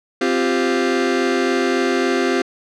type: chord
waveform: sawtooth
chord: C suspended fourth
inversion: none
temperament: just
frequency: 261.6 / 348.8 / 392.4 Hz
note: C4 / F4 / G4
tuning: 0 / -2 / +2 cents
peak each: -16 dBFS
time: 0.21-2.42 s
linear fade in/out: 5 ms
effects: low-pass 5000 Hz 12 dB/octave